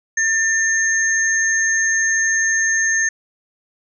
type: tone pair together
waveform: sine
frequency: 1794 / 6393 Hz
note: A6 / G8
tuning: +33 / +33 cents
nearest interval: octave + minor seventh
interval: 2200 cents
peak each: -16 / -20 dBFS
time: 0.17-3.09 s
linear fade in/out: 5 ms
effects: none